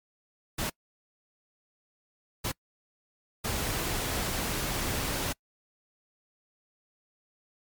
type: noise bursts at uneven times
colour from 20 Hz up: pink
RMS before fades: -31 dBFS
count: 3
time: 0.58-0.7 / 2.44-2.52 / 3.44-5.33 s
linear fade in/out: 10 ms
effects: noise-tail reverb RT60 0.1 s tail -26 dB re dry + MP3 96 kbps